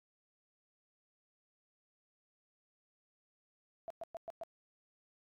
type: tone bursts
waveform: sine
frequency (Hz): 667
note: E5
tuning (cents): +20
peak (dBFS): -40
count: 5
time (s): 3.88-4.435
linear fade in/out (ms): 0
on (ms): 23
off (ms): 110
effects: AAC 48 kbps